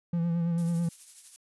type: tone with vibrato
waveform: triangle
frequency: 169.5 Hz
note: E3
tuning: 49 cents sharp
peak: -23 dBFS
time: 0.13-0.89 s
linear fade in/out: 5 ms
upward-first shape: sine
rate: 9.1 Hz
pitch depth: 32 cents each way
type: noise with tremolo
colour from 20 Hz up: violet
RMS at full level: -42 dBFS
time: 0.58-1.36 s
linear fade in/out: 0 ms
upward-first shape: triangle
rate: 12 Hz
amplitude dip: 55%
effects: resampled to 24000 Hz